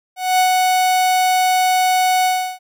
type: tone with ADSR envelope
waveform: 45% pulse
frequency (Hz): 740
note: F#5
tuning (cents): 0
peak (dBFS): -11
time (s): 0.16-2.59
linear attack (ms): 230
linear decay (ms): 94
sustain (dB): -2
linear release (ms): 340
effects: none